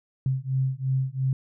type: beating tone pair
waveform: sine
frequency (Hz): 130.81 / 133.71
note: C3 / C3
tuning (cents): 0 / +38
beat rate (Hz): 2.9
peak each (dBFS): -26 / -26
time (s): 0.26-1.33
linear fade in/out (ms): 2
effects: none